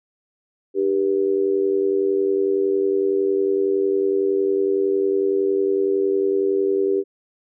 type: tone with amplitude modulation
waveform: sine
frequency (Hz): 392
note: G4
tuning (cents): 0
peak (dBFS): -13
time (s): 0.74-7.04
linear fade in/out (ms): 50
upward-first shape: sine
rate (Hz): 90.9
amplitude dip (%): 80
effects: none